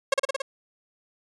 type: tone with echo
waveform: sawtooth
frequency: 543 Hz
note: C#5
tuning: 36 cents flat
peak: -13 dBFS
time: 0.12-0.14 s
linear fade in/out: 5 ms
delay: 56 ms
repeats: 5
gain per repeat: -2 dB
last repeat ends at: 0.42 s
effects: resampled to 22050 Hz